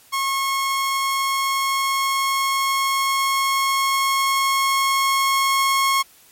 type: tone with level ramp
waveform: sawtooth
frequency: 1088 Hz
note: C#6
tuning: 33 cents flat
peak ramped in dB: -16 to -12 dBFS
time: 0.12-6.03 s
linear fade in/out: 20 ms
effects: white hiss -51 dBFS RMS until 6.31 s + MP3 64 kbps